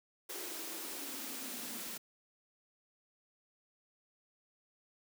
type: noise with high-pass filter sweep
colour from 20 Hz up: white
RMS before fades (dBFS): -43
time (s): 0.29-1.98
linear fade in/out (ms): 10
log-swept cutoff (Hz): 370 to 210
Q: 6.2
effects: none